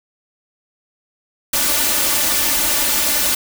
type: noise with comb filter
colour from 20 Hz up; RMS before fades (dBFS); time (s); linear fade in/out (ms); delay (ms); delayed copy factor
white; -17; 1.53-3.35; 5; 3.4; +0.7
effects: none